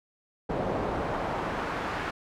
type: noise with band-pass filter sweep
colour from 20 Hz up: brown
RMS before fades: -31 dBFS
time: 0.49-2.11 s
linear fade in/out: 10 ms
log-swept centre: 580 to 1500 Hz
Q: 1
effects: none